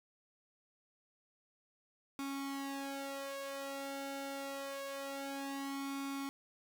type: tone with flanger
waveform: sawtooth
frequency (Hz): 275.6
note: C#4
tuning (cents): -10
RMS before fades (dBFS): -42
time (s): 2.19-6.29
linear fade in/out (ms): 0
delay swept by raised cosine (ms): 0.85 to 2.25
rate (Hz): 0.26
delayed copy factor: +0.85
effects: none